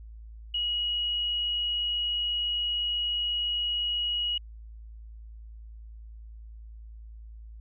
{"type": "tone", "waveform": "sine", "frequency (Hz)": 2903, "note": "F#7", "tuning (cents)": -34, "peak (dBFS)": -26, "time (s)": [0.54, 4.38], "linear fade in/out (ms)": 5, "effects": ["added 55 Hz sine -42 dBFS peak until 7.6 s"]}